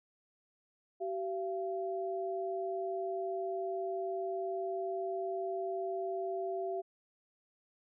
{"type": "tone pair together", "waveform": "sine", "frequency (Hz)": [383.2, 682.8], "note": ["G4", "F5"], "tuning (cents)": [-39, -39], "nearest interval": "minor seventh", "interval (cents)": 1000, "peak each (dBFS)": [-36, -37], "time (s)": [1, 6.82], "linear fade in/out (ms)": 20, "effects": []}